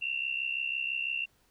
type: tone pair together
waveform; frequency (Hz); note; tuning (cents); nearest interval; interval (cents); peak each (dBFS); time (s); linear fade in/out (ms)
sine; 2700 / 2766; E7 / F7; +41 / -17; unison; 42; -33 / -33; 0.01-1.26; 20
effects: pink hiss -68 dBFS RMS until 1.5 s